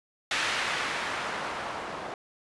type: noise with low-pass filter sweep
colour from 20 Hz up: blue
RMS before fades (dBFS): -32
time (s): 0.31-2.14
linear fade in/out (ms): 2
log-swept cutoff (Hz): 2400 to 760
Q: 0.96
effects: resampled to 24000 Hz